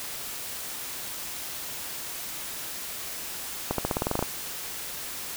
accelerating click train, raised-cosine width 1 ms, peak -11 dBFS, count 11, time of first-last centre 3.71-4.226 s, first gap 73 ms, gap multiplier 0.92, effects white hiss -36 dBFS RMS until 5.36 s

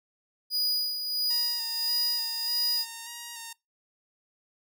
45% pulse tone with tremolo, 4921 Hz, D#8, 20 cents flat, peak -23 dBFS, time 0.5-2.86 s, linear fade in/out 50 ms, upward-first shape sine, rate 1.5 Hz, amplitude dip 55%
5% pulse tone with vibrato, 932.3 Hz, A#5, in tune, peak -27 dBFS, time 1.3-3.53 s, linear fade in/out 5 ms, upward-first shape square, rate 1.7 Hz, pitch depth 25 cents each way
effects noise-tail reverb RT60 0.2 s tail -22 dB re dry

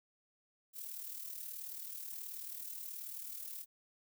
violet noise with amplitude modulation, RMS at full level -43 dBFS, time 0.73-3.66 s, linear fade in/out 50 ms, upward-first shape sine, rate 38.6 Hz, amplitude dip 55%, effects none

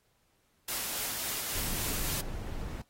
white noise with tremolo, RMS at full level -34 dBFS, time 0.68-2.21 s, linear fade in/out 5 ms, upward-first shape triangle, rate 3.6 Hz, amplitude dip 25%
brown noise, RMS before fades -37 dBFS, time 1.55-2.82 s, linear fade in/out 5 ms
effects pink hiss -72 dBFS RMS until 2.89 s + AAC 48 kbps

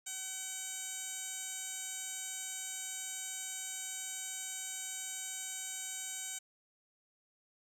15% pulse tone with band-pass filter, 759 Hz, F#5, 44 cents sharp, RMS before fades -42 dBFS, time 0.06-6.39 s, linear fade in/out 10 ms, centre 7400 Hz, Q 2.2, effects none

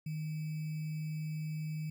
sine tone with sample-and-hold, 155.3 Hz, D#3, 3 cents flat, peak -35 dBFS, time 0.06-1.9 s, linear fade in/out 5 ms, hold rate 2450 Hz, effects none

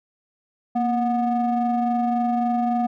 triangle ring-modulated tone, 246.9 Hz, B3, in tune, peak -14 dBFS, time 0.75-2.87 s, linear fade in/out 10 ms, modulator 482 Hz, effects none

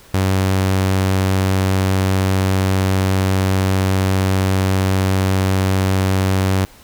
sawtooth tone, 95 Hz, F#2, 46 cents sharp, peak -10 dBFS, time 0.14-6.65 s, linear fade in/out 0 ms, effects pink hiss -45 dBFS RMS until 6.83 s

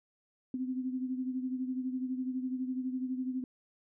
sine beating tone pair, 255.1 / 267.1 Hz, C4 / C4, -44 / +36 cents, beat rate 12 Hz, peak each -33 / -40 dBFS, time 0.54-3.44 s, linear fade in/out 2 ms, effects none

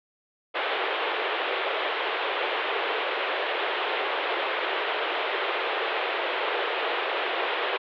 pink band-pass noise, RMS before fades -28 dBFS, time 0.54-7.78 s, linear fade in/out 20 ms, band 380 to 3500 Hz, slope 48 dB/octave, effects none

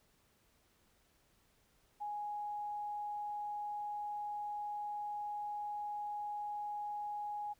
sine tone, 830.6 Hz, G#5, in tune, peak -38 dBFS, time 2-7.54 s, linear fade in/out 20 ms, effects pink hiss -72 dBFS RMS until 7.59 s

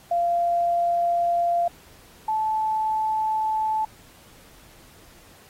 sine tone pair in turn, 691 / 870.6 Hz, F5 / A5, -19 / -19 cents, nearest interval major third, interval 400 cents, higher second, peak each -19 / -21 dBFS, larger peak first, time 0.11-1.68 / 2.28-3.85 s, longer neither, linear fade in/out 5 ms, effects pink hiss -52 dBFS RMS until 5.49 s + AAC 48 kbps

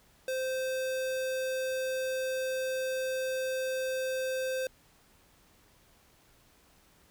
square tone, 520 Hz, C5, 11 cents flat, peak -31 dBFS, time 0.28-4.67 s, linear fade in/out 2 ms, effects pink hiss -63 dBFS RMS until 7.1 s

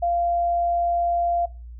sine tone, 692 Hz, F5, 16 cents flat, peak -19 dBFS, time 0.02-1.46 s, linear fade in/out 10 ms, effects noise-tail reverb RT60 0.3 s tail -21 dB re dry + added 59 Hz sine -36 dBFS peak until 1.79 s

